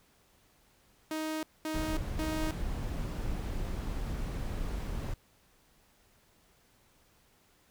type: tone bursts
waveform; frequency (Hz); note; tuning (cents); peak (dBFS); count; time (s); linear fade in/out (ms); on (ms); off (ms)
sawtooth; 313.3; D#4; +12; -29; 3; 1.11-2.51; 2; 320; 220
type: noise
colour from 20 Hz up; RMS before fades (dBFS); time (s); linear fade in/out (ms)
brown; -35; 1.74-5.14; 5
effects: pink hiss -66 dBFS RMS until 7.7 s